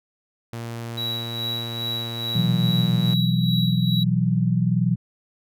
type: tone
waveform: sawtooth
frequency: 116.54 Hz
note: A#2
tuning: in tune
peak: -26 dBFS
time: 0.53-3.14 s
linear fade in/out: 0 ms
type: tone with tremolo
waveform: triangle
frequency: 3893 Hz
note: B7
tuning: 26 cents flat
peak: -23 dBFS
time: 0.97-4.04 s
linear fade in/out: 10 ms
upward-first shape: sine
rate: 2.4 Hz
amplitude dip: 60%
type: chord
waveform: sine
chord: B suspended fourth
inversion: none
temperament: equal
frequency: 123.47 / 164.81 / 185 Hz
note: B2 / E3 / F#3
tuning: 0 / 0 / 0 cents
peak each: -22 dBFS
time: 2.35-4.96 s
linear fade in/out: 10 ms
effects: none